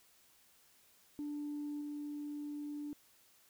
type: tone with level steps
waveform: sine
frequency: 293.7 Hz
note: D4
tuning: in tune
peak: -37 / -39 dBFS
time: 1.19-2.93 s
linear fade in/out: 0 ms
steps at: 1.81 s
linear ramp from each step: 2 ms
effects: tanh soft clip ceiling -35 dBFS + white hiss -67 dBFS RMS until 3.49 s